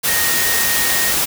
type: tone in noise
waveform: sine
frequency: 1861 Hz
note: A#6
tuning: 3 cents flat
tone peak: -21 dBFS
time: 0.07-1.13 s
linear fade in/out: 20 ms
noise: white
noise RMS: -17 dBFS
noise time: 0.03-1.26 s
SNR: -7 dB
effects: none